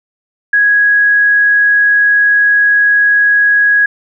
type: tone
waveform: sine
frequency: 1661.2 Hz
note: G#6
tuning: in tune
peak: -6 dBFS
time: 0.53-3.86 s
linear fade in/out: 5 ms
effects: none